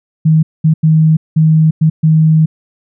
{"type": "tone bursts at uneven times", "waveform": "sine", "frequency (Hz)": 157.9, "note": "D#3", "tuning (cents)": 26, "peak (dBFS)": -5, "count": 6, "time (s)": [[0.25, 0.43], [0.64, 0.74], [0.83, 1.17], [1.36, 1.71], [1.81, 1.9], [2.03, 2.46]], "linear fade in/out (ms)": 10, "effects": []}